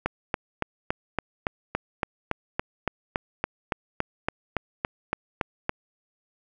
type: click train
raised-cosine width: 0.5 ms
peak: -9 dBFS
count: 21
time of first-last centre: 0.06-5.694 s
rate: 3.55 Hz
effects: none